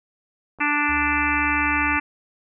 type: clicks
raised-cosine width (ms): 1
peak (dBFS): -31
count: 2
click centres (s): 0.587 / 0.597
type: harmonic tone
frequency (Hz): 293.7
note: D4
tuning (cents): 0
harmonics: 1 / 3 / 4 / 5 / 6 / 7 / 8 / 9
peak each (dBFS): -27 / -27 / -27 / -27 / -27 / -27 / -27 / -27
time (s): 0.6-2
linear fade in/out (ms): 10
type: tone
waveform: sine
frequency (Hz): 72.1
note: D2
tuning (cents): -31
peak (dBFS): -32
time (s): 0.88-1.98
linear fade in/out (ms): 20
effects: none